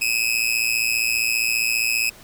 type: tone with amplitude modulation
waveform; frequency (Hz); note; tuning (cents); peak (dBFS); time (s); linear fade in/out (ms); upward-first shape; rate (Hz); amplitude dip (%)
sawtooth; 2550; D#7; +42; -12; 0.01-2.1; 10; sine; 115; 85
effects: pink hiss -46 dBFS RMS until 2.23 s